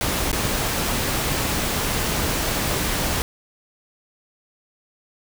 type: noise with dropouts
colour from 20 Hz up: pink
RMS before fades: -23 dBFS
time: 0.01-3.22 s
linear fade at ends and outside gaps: 0 ms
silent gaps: 0.316-0.329 s
effects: none